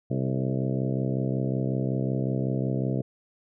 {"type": "harmonic tone with a mistuned harmonic", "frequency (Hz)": 65.41, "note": "C2", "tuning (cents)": 0, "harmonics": [2, 3, 4, 5, 6, 7, 8, 9, 10], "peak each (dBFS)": [-27, -31, -33, -35, -37, -38, -39, -40, -41], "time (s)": [0.1, 3.02], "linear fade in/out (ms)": 10, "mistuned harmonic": 7, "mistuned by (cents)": -32, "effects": []}